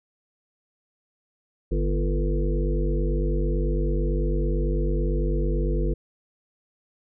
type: harmonic tone with a mistuned harmonic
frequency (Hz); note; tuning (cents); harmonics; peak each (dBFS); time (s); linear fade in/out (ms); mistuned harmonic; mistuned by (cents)
49; G1; 0; 1 / 3 / 5 / 7 / 9 / 10; -22 / -30 / -34 / -31 / -33 / -35; 1.71-5.94; 10; 5; -38
effects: none